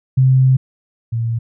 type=tone pair in turn; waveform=sine; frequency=130.81 / 115.23 Hz; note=C3 / A#2; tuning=0 / -20 cents; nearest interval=major second; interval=220 cents; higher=first; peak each=-8 / -16 dBFS; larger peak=first; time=0.17-0.57 / 1.12-1.39 s; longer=first; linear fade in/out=10 ms; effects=none